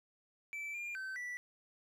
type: tone with pitch steps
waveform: triangle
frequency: 2321 / 2402 / 1540 / 1964 Hz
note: D7 / D7 / G6 / B6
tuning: -21 / +38 / -31 / -10 cents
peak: -38 dBFS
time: 0.53-1.37 s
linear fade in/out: 0 ms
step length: 210 ms
effects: none